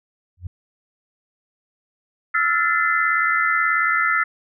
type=tone with exponential growth; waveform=sine; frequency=88.4 Hz; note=F2; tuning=22 cents sharp; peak=-22 dBFS; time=0.37-0.47 s; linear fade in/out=5 ms; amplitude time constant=20 ms
type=chord; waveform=sine; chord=F major seventh; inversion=third; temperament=equal with one note detuned; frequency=1318.5 / 1396.9 / 1760 / 2043 Hz; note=E6 / F6 / A6 / C7; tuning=0 / 0 / 0 / -42 cents; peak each=-22 dBFS; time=2.34-4.24 s; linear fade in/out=10 ms
effects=none